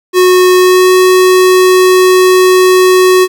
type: tone with pitch glide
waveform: square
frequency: 365.8 to 369.6 Hz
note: F#4 to F#4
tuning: -20 to -2 cents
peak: -4 dBFS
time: 0.13-3.28 s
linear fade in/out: 50 ms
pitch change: +18 cents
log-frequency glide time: 0.56-0.93 s
effects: 7-bit